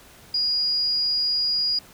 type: tone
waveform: sine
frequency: 4878 Hz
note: D#8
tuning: 35 cents flat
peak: -20 dBFS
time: 0.34-1.79 s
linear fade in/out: 5 ms
effects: pink hiss -49 dBFS RMS until 1.93 s